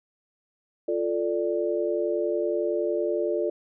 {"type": "chord", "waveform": "sine", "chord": "D minor", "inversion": "first", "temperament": "equal", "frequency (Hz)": [349.2, 440, 587.3], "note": ["F4", "A4", "D5"], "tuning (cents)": [0, 0, 0], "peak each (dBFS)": [-27, -28, -28], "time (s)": [0.88, 3.5], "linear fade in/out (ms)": 5, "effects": []}